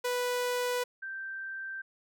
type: tone pair in turn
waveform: sawtooth / sine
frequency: 493.1 / 1565.5 Hz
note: B4 / G6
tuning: -3 / -3 cents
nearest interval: octave + minor sixth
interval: 2000 cents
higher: second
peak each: -25 / -36 dBFS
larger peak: first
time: 0.04-0.84 / 1.02-1.82 s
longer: neither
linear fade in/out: 10 ms
effects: none